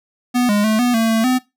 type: tone with pitch steps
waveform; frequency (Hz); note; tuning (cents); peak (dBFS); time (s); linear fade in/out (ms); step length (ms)
square; 246.6 / 206.3 / 217.4 / 245.3 / 225.3 / 224 / 254.4; B3 / G#3 / A3 / B3 / A3 / A3 / C4; -2 / -11 / -21 / -12 / +41 / +31 / -48; -14; 0.34-1.39; 20; 150
effects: noise-tail reverb RT60 0.2 s tail -19 dB re dry